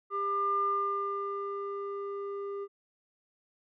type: tone with low-pass filter sweep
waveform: square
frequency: 400 Hz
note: G4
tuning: 35 cents sharp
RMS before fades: -33 dBFS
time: 0.1-2.68 s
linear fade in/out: 50 ms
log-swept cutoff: 1300 to 860 Hz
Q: 9.9
effects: none